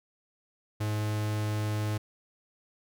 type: tone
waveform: 45% pulse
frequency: 106.1 Hz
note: G#2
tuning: 38 cents sharp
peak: -28 dBFS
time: 0.8-1.98 s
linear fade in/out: 10 ms
effects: none

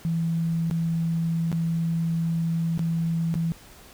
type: tone with dropouts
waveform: sine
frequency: 165.4 Hz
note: E3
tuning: 6 cents sharp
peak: -22 dBFS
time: 0.05-3.52 s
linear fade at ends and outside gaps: 0 ms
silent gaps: 0.7-0.711 / 1.517-1.527 / 2.777-2.793 / 3.341-3.354 s
effects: pink hiss -49 dBFS RMS until 3.93 s

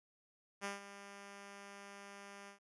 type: tone with ADSR envelope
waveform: 5% pulse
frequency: 200 Hz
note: G3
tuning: 35 cents sharp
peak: -27 dBFS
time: 0.61-2.59 s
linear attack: 36 ms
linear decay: 150 ms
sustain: -13 dB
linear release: 110 ms
effects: resampled to 24000 Hz

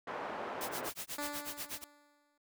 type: band-pass noise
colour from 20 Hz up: pink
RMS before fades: -41 dBFS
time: 0.07-0.9 s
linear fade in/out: 5 ms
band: 440 to 1300 Hz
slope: 12 dB/octave
type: noise with tremolo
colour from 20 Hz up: white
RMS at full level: -40 dBFS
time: 0.61-1.84 s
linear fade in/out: 0 ms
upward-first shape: sine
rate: 8.2 Hz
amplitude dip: 100%
type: tone with exponential decay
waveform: 10% pulse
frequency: 291.7 Hz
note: D4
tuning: 12 cents flat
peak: -28 dBFS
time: 1.18-2.38 s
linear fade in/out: 5 ms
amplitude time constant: 260 ms
effects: none

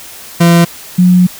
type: tone pair in turn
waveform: 40% pulse / sine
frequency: 170.3 / 180.43 Hz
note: F3 / F#3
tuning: -43 / -43 cents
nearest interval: minor second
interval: 100 cents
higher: second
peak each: -3 dBFS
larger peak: neither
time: 0.4-0.65 / 0.98-1.27 s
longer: second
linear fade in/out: 10 ms
effects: white hiss -31 dBFS RMS until 1.39 s

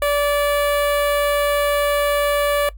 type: tone with notch filter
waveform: sawtooth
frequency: 579 Hz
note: D5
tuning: 25 cents flat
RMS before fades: -18 dBFS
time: 0.02-2.69 s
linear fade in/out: 2 ms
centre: 5600 Hz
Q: 0.95
effects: noise-tail reverb RT60 0.1 s tail -19 dB re dry + added 50 Hz sine -34 dBFS peak until 2.77 s

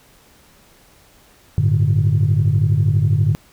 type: chord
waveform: sine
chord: G suspended second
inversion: none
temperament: just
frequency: 98 / 110.25 / 147 Hz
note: G2 / A2 / D3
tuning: 0 / +4 / +2 cents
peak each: -16 dBFS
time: 1.58-3.35 s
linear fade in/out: 0 ms
effects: tanh soft clip ceiling -7 dBFS + pink hiss -51 dBFS RMS until 3.52 s

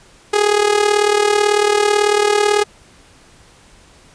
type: tone with amplitude modulation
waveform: sawtooth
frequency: 415.3 Hz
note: G#4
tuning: in tune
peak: -5 dBFS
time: 0.33-2.64 s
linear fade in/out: 10 ms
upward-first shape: sine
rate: 38.1 Hz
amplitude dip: 70%
effects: pink hiss -47 dBFS RMS until 4.14 s + resampled to 22050 Hz

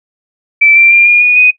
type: tone with pitch steps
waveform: sine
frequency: 2324 / 2356 / 2389 / 2423 / 2457 / 2491 Hz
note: D7 / D7 / D7 / D#7 / D#7 / D#7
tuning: -19 / +5 / +29 / -47 / -22 / +1 cents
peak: -3 dBFS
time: 0.61-1.51 s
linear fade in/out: 10 ms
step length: 150 ms
effects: noise-tail reverb RT60 0.1 s tail -18 dB re dry

